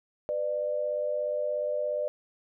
sine tone pair together, 500 / 597 Hz, B4 / D5, +21 / +28 cents, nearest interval minor third, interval 307 cents, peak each -33 / -28 dBFS, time 0.29-2.08 s, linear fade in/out 0 ms, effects none

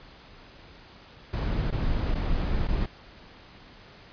brown noise with dropouts, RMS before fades -26 dBFS, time 1.33-2.86 s, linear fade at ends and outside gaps 5 ms, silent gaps 1.706-1.723 / 2.145-2.152 / 2.674-2.685 s, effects pink hiss -50 dBFS RMS until 4.12 s + resampled to 11025 Hz

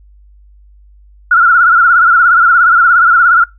sine tone with vibrato, 1396.9 Hz, F6, in tune, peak -4 dBFS, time 1.31-3.44 s, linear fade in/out 5 ms, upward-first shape triangle, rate 17 Hz, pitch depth 110 cents each way, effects noise-tail reverb RT60 0.2 s tail -22 dB re dry + added 50 Hz sine -39 dBFS peak until 3.58 s

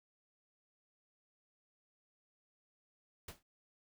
pink noise with exponential decay, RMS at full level -44 dBFS, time 3.28-3.43 s, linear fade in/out 5 ms, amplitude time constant 31 ms, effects none

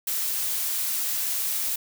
blue noise, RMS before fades -27 dBFS, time 0.07-1.76 s, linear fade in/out 5 ms, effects none

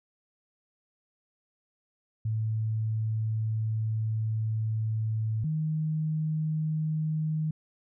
sine tone pair in turn, 110 / 155.91 Hz, A2 / D#3, 0 / +4 cents, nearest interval tritone, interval 604 cents, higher second, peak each -26 dBFS, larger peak neither, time 2.25-5.44 / 5.44-7.51 s, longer first, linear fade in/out 5 ms, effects none

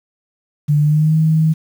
sine tone with pitch glide, 147.7 to 158.3 Hz, D3 to D#3, +10 to +30 cents, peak -10 dBFS, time 0.68-1.54 s, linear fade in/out 20 ms, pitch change +120 cents, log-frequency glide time 0.79-1.16 s, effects 7-bit

